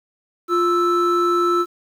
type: tone pair together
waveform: triangle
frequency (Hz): 349.9 / 1318.5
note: F4 / E6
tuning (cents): +3 / 0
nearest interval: octave + major seventh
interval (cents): 2297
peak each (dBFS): -16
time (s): 0.48-1.66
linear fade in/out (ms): 50
effects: 8-bit